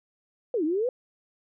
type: exponential two-way sweep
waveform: sine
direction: down then up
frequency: 523.3 to 294.7 to 523.3 Hz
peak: -23 dBFS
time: 0.54-0.89 s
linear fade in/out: 2 ms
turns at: 0.64 s
effects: none